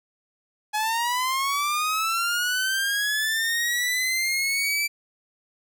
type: linear sweep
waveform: sawtooth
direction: up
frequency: 839 to 2333 Hz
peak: -19 dBFS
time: 0.73-4.88 s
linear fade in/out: 20 ms
effects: none